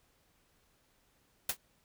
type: noise with exponential decay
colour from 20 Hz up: white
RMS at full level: -26 dBFS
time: 1.49-1.57 s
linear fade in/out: 5 ms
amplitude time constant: 17 ms
effects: pink hiss -71 dBFS RMS until 1.84 s